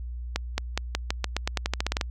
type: accelerating click train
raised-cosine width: 0.2 ms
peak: -8 dBFS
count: 16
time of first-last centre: 0.36-2.012 s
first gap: 220 ms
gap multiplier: 0.89
effects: added 60 Hz sine -32 dBFS peak until 2.1 s